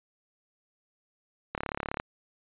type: click train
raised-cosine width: 0.5 ms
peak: -16 dBFS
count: 17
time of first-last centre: 1.55-1.999 s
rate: 35.6 Hz
effects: resampled to 8000 Hz